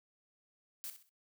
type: noise with echo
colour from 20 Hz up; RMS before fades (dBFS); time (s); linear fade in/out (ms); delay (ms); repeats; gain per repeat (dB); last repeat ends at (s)
blue; -43; 0.84-0.9; 0; 64; 3; -10; 1.092
effects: noise-tail reverb RT60 0.1 s tail -24 dB re dry